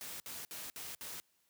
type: noise bursts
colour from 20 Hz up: white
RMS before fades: -45 dBFS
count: 5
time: 0.01-1.2 s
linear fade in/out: 0 ms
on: 190 ms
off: 60 ms
effects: white hiss -75 dBFS RMS until 1.49 s + high-pass 60 Hz 12 dB/octave